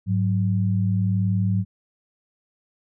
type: tone pair together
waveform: sine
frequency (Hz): 103.83 / 185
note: G#2 / F#3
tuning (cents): 0 / 0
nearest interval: minor seventh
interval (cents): 1000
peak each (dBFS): -20 / -23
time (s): 0.06-1.65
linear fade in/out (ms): 50
effects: none